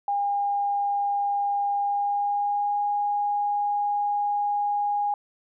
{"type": "tone with pitch glide", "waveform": "sine", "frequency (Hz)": [809, 820.8], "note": ["G#5", "G#5"], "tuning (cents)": [-46, -21], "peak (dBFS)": -22, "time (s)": [0.08, 5.14], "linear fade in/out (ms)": 2, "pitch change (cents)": 25, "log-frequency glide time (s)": [1.75, 2.81], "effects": []}